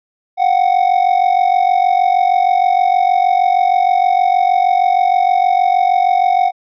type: ring-modulated tone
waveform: triangle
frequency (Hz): 740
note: F#5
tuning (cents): 0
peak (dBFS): -5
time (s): 0.37-6.52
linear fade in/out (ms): 50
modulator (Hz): 23.2
effects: resampled to 11025 Hz